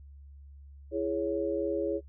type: chord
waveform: sine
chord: C# minor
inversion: first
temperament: just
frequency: 332.6 / 415.8 / 554.4 Hz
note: E4 / G#4 / C#5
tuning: +16 / +2 / 0 cents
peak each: -32 dBFS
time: 0.91-2.01 s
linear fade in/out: 50 ms
effects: noise-tail reverb RT60 0.1 s tail -20 dB re dry + added 70 Hz sine -47 dBFS peak until 2.08 s